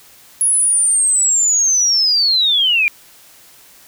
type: linear sweep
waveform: sine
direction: down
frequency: 10548 to 2349 Hz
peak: -11 dBFS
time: 0.41-2.88 s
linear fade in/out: 0 ms
effects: white hiss -45 dBFS RMS until 3.87 s